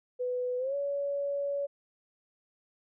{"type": "tone with pitch glide", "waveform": "sine", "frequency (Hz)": [497.6, 565], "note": ["B4", "C#5"], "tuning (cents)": [13, 33], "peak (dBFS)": -29, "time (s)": [0.19, 1.67], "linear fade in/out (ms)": 20, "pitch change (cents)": 220, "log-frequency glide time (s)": [0.58, 0.75], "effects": []}